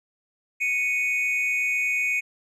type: tone pair together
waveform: triangle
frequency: 2217 / 2489 Hz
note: C#7 / D#7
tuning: 0 / 0 cents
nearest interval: major second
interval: 200 cents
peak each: -23 dBFS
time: 0.6-2.21 s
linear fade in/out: 20 ms
effects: resampled to 32000 Hz